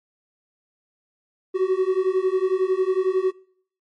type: beating tone pair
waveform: triangle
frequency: 369.7 / 380.7 Hz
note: F#4 / F#4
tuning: -1 / +49 cents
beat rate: 11 Hz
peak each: -19 dBFS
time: 1.54-3.32 s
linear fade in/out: 20 ms
effects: noise-tail reverb RT60 0.6 s tail -23 dB re dry + MP3 48 kbps